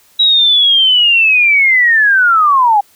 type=linear sweep; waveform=sine; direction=down; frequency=3876 to 790 Hz; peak=-6 dBFS; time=0.19-2.81 s; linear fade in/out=10 ms; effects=white hiss -49 dBFS RMS until 2.95 s